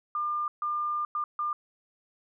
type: tone bursts at uneven times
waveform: sine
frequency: 1200 Hz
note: D6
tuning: 37 cents sharp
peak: -27 dBFS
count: 4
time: 0.15-0.48 / 0.62-1.05 / 1.15-1.24 / 1.39-1.53 s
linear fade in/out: 2 ms
effects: none